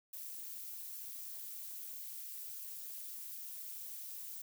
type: noise with amplitude modulation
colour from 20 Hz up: violet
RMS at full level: -43 dBFS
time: 0.13-4.42 s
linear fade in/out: 5 ms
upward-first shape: sine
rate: 260 Hz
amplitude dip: 75%
effects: none